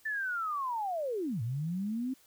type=linear two-way sweep; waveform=sine; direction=down then up; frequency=1782 to 107.9 to 267.4 Hz; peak=-31 dBFS; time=0.05-2.14 s; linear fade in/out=10 ms; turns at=1.42 s; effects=white hiss -63 dBFS RMS until 2.26 s